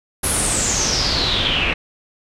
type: noise with low-pass filter sweep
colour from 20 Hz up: pink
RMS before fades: -19 dBFS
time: 0.23-1.74 s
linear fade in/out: 10 ms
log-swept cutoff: 11000 to 2500 Hz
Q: 7.7
effects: none